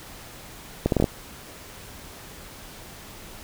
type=accelerating click train; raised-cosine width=2 ms; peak=-6 dBFS; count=6; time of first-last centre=0.86-1.042 s; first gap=62 ms; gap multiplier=0.73; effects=pink hiss -43 dBFS RMS until 3.43 s